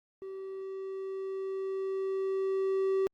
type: tone with level ramp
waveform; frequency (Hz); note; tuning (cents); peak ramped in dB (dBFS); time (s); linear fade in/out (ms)
triangle; 384.8; G4; -32; -37 to -23; 0.22-3.07; 0
effects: Opus 32 kbps